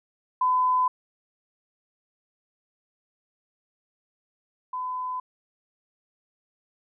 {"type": "tone pair in turn", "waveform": "sine", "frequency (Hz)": [1010, 1010], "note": ["B5", "B5"], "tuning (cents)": [39, 39], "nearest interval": "unison", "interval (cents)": 0, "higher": "neither", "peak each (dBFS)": [-19, -28], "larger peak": "first", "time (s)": [[0.41, 0.88], [4.73, 5.2]], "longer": "neither", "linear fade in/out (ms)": 5, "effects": []}